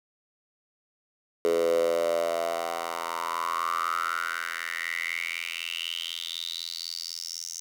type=tone with high-pass filter sweep; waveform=10% pulse; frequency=84 Hz; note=E2; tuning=33 cents sharp; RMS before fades=-30 dBFS; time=1.45-7.6 s; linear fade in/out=0 ms; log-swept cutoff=440 to 6100 Hz; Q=7.5; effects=none

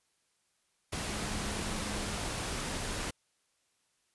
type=tone in noise; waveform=sine; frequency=207 Hz; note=G#3; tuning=5 cents flat; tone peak=-42 dBFS; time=1.08-2.17 s; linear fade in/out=10 ms; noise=pink; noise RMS=-36 dBFS; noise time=0.92-3.11 s; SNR=-9 dB; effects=white hiss -75 dBFS RMS until 4.14 s + resampled to 24000 Hz

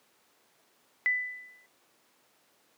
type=tone with exponential decay; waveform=sine; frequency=1995 Hz; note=B6; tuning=17 cents sharp; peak=-21 dBFS; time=1.06-1.66 s; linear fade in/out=0 ms; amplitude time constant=130 ms; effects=pink hiss -66 dBFS RMS until 2.77 s + high-pass 300 Hz 12 dB/octave

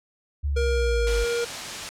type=linear sweep; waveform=sine; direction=down; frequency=73.42 to 49 Hz; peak=-22 dBFS; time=0.43-1.25 s; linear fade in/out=20 ms
type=tone; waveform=square; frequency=472 Hz; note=A#4; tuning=22 cents sharp; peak=-24 dBFS; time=0.56-1.45 s; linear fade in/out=10 ms
type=noise; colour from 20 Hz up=white; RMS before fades=-32 dBFS; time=1.07-1.89 s; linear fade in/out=0 ms
effects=low-pass 7000 Hz 12 dB/octave

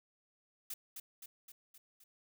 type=noise with echo; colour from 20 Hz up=blue; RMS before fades=-42 dBFS; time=0.7-0.74 s; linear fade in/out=5 ms; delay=260 ms; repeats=5; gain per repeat=-4 dB; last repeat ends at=2.04 s; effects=none

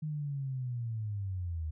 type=linear sweep; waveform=sine; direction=down; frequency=155.56 to 76.1 Hz; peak=-33 dBFS; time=0.02-1.71 s; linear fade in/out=10 ms; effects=none

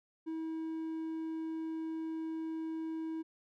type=tone; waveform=triangle; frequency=321.6 Hz; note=E4; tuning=43 cents flat; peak=-34 dBFS; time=0.26-3.23 s; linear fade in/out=20 ms; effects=none

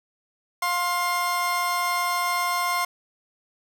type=tone pair together; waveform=30% pulse; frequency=706 / 1057.8 Hz; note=F5 / C6; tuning=+19 / +19 cents; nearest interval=perfect fifth; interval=700 cents; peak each=-26 / -21 dBFS; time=0.62-2.85 s; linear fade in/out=5 ms; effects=none

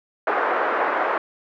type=band-pass noise; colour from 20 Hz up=white; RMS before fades=-22 dBFS; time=0.27-1.18 s; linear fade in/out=2 ms; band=370 to 1500 Hz; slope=24 dB/octave; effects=none

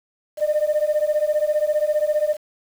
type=beating tone pair; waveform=sine; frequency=597 / 612 Hz; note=D5 / D#5; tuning=+28 / -29 cents; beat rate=15 Hz; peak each=-19 dBFS; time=0.37-2.37 s; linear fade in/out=50 ms; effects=tanh soft clip ceiling -13 dBFS + 7-bit

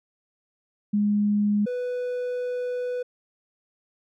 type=tone pair in turn; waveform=sine / triangle; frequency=206.9 / 495.1 Hz; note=G#3 / B4; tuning=-6 / +4 cents; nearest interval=octave + minor third; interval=1510 cents; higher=second; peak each=-19 / -24 dBFS; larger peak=first; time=0.93-1.66 / 1.66-3.03 s; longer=second; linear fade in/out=10 ms; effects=none

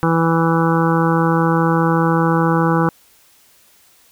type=harmonic tone; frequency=164.9 Hz; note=E3; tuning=1 cent sharp; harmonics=1 / 2 / 3 / 5 / 6 / 7 / 8 / 9; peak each=-16 / -19 / -21 / -23 / -24 / -24 / -25 / -26 dBFS; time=0.03-2.89 s; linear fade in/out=0 ms; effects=white hiss -52 dBFS RMS until 4.11 s

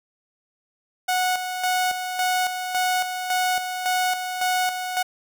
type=tone with tremolo; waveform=sawtooth; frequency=735 Hz; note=F#5; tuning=12 cents flat; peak=-16 dBFS; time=1.08-5.03 s; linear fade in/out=10 ms; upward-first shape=square; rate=1.8 Hz; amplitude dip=55%; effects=none

